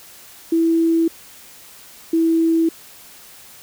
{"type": "tone pair in turn", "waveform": "sine", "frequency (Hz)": [329.6, 327.8], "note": ["E4", "E4"], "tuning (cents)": [0, -10], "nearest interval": "unison", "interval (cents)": 10, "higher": "first", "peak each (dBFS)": -13, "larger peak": "neither", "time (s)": [[0.52, 1.08], [2.13, 2.69]], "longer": "neither", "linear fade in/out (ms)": 5, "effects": ["white hiss -43 dBFS RMS until 3.62 s"]}